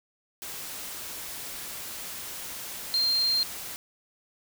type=tone in noise; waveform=sine; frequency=4186 Hz; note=C8; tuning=in tune; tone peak=-22 dBFS; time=2.94-3.43 s; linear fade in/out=0 ms; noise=white; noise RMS=-38 dBFS; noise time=0.42-3.76 s; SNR=+13 dB; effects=none